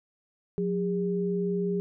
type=tone pair together; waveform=sine; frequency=180.4 / 405 Hz; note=F#3 / G#4; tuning=-44 / -43 cents; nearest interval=octave + major second; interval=1401 cents; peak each=-28 dBFS; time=0.58-1.8 s; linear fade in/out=0 ms; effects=none